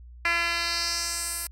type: tone with band-pass filter sweep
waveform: 10% pulse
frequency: 340.3 Hz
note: F4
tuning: 45 cents flat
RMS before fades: -28 dBFS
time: 0.25-1.47 s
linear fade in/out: 2 ms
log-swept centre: 2300 to 11000 Hz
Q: 2.1
effects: added 60 Hz sine -43 dBFS peak until 1.51 s